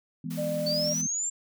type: chord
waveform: sine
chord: E major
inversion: none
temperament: equal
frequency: 164.81 / 207.7 / 246.9 Hz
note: E3 / G#3 / B3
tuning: 0 / 0 / 0 cents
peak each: -34 / -38 / -36 dBFS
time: 0.24-1.07 s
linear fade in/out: 5 ms
type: noise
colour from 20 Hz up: white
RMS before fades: -44 dBFS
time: 0.3-1.02 s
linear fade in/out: 10 ms
type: tone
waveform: sine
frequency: 599 Hz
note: D5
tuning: 34 cents sharp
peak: -28 dBFS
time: 0.37-0.94 s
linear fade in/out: 20 ms
type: linear sweep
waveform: sine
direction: up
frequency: 4435 to 7459 Hz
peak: -27 dBFS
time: 0.66-1.3 s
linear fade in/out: 10 ms
effects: none